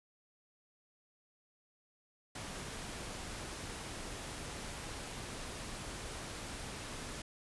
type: noise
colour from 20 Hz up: pink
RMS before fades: -44 dBFS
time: 2.35-7.22 s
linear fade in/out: 5 ms
effects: resampled to 24000 Hz